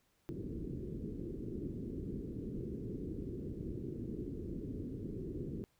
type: low-pass noise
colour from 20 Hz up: white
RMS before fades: -42 dBFS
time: 0.29-5.64 s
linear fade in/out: 0 ms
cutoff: 400 Hz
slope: 48 dB/octave
effects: pink hiss -75 dBFS RMS until 5.79 s